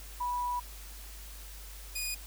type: tone pair in turn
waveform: sine / 10% pulse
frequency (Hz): 980 / 2469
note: B5 / D#7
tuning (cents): -14 / -14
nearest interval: octave + major third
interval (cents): 1600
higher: second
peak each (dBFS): -30 / -24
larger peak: second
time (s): 0.2-0.6 / 1.95-2.15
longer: first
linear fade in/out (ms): 10
effects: added 50 Hz sine -45 dBFS peak until 2.26 s + white hiss -50 dBFS RMS until 2.26 s